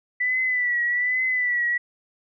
sine tone with vibrato, 1975.5 Hz, B6, in tune, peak -20 dBFS, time 0.2-1.78 s, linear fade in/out 10 ms, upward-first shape triangle, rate 1.2 Hz, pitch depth 62 cents each way, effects none

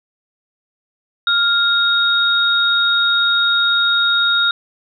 sine tone pair together, 1400 / 3738 Hz, F6 / A#7, +4 / +4 cents, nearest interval octave + perfect fourth, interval 1700 cents, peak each -15 dBFS, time 1.27-4.51 s, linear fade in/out 2 ms, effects none

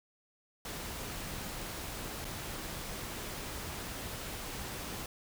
pink noise with dropouts, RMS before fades -41 dBFS, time 0.65-5.06 s, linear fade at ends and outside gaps 2 ms, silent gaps 2.246-2.251 s, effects none

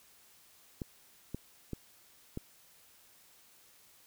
clicks, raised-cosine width 3 ms, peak -24 dBFS, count 4, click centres 0.818 / 1.346 / 1.733 / 2.374 s, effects white hiss -62 dBFS RMS until 4.06 s

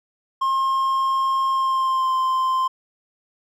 triangle tone with pitch glide, 1068 to 1043 Hz, C6 to C6, +35 to -6 cents, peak -16 dBFS, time 0.41-2.68 s, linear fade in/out 10 ms, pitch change -41 cents, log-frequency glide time 1.49-2.14 s, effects none

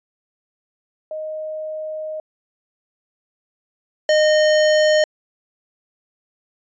sine / square tone pair in turn, 622.3 / 613.7 Hz, D#5 / D#5, 0 / -24 cents, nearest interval unison, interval 24 cents, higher first, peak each -25 / -13 dBFS, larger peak second, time 1.11-2.2 / 4.09-5.04 s, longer first, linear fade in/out 2 ms, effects resampled to 16000 Hz

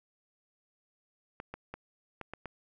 clicks, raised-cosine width 0.5 ms, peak -25 dBFS, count 6, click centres 1.401 / 1.54 / 1.74 / 2.213 / 2.336 / 2.457 s, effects none

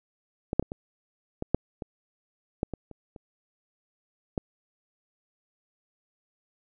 clicks, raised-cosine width 2 ms, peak -15 / -6 / -23 / -21 / -17 / -7 / -21 / -12 / -20 / -30 / -30 / -14 dBFS, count 12, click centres 0.531 / 0.596 / 0.626 / 0.719 / 1.424 / 1.546 / 1.822 / 2.631 / 2.737 / 2.913 / 3.162 / 4.378 s, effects none

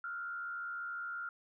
sine tone with frequency modulation, 1396.9 Hz, F6, in tune, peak -38 dBFS, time 0.04-1.29 s, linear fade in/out 2 ms, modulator 74.2 Hz, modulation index 0.65, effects none

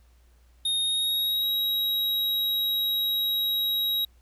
square tone with pitch glide, 3708 to 3825 Hz, A#7 to A#7, -10 to +44 cents, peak -24 dBFS, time 0.65-4.05 s, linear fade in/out 5 ms, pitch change +54 cents, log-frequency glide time 0.8-1.45 s, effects added 60 Hz sine -55 dBFS peak until 4.21 s + pink hiss -67 dBFS RMS until 4.21 s

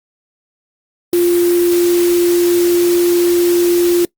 sine tone in noise, 349.2 Hz, F4, in tune, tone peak -9 dBFS, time 1.13-4.05 s, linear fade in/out 2 ms, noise white, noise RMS -24 dBFS, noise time 1.13-4.05 s, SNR +12 dB, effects noise-tail reverb RT60 0.1 s tail -22 dB re dry + Opus 32 kbps

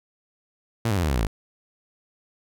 sawtooth tone with pitch steps, 115.1 / 100.78 / 88.24 / 77.27 / 67.65 / 59.24 / 51.87 Hz, A#2 / G2 / F2 / D#2 / C#2 / A#1 / G#1, -22 / +48 / +18 / -11 / -42 / +29 / -1 cents, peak -17 dBFS, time 0.85-1.27 s, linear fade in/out 5 ms, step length 60 ms, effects none

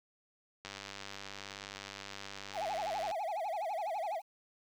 click train, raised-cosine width 0.2 ms, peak -26 dBFS, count 245, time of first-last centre 0.65-3.112 s, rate 99.1 Hz
triangle tone with vibrato, 738 Hz, F#5, 5 cents flat, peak -32 dBFS, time 2.53-4.22 s, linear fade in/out 50 ms, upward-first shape sine, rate 12 Hz, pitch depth 260 cents each way
effects 10-bit

